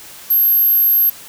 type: tone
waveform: sine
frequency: 12544 Hz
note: G9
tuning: in tune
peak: -7 dBFS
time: 0.3-1.1 s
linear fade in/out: 10 ms
effects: tanh soft clip ceiling -9 dBFS + white hiss -37 dBFS RMS until 1.28 s